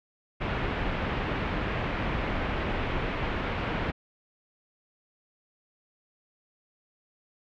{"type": "low-pass noise", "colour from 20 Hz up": "pink", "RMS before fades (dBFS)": -30, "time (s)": [0.4, 3.92], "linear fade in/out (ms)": 20, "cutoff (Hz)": 2800, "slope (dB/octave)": 24, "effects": []}